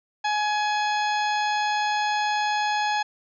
harmonic tone with a mistuned harmonic, 841 Hz, G#5, 22 cents sharp, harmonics 1 / 2 / 3 / 4 / 5 / 6 / 8, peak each -23 / -29 / -33 / -35 / -37 / -39 / -41 dBFS, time 0.24-3.03 s, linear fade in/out 10 ms, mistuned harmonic 8, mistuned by -32 cents, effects none

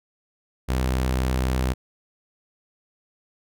sawtooth tone, 64 Hz, C2, 38 cents flat, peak -17 dBFS, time 0.68-1.74 s, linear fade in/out 20 ms, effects none

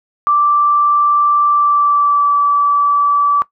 sine tone with pitch glide, 1172 to 1154.5 Hz, D6 to D6, -4 to -30 cents, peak -9 dBFS, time 0.27-3.42 s, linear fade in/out 0 ms, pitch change -26 cents, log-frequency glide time 1.49-2.35 s, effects noise-tail reverb RT60 0.1 s tail -18 dB re dry

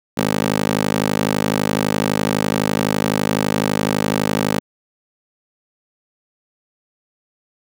15% pulse tone with high-pass filter, 51.91 Hz, G#1, in tune, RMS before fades -19 dBFS, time 0.17-4.6 s, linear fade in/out 10 ms, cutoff 250 Hz, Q 1.2, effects none

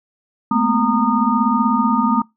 sine tone cluster, 214.1 / 229.6 / 250.5 / 922 / 1227 Hz, A3 / A#3 / B3 / A#5 / D#6, -47 / -26 / +25 / -19 / -25 cents, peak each -20 dBFS, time 0.51-2.22 s, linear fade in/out 5 ms, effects noise-tail reverb RT60 0.2 s tail -23 dB re dry

